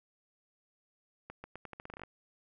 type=accelerating click train; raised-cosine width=0.5 ms; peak=-29 dBFS; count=13; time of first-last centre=1.3-2.036 s; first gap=140 ms; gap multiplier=0.83; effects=none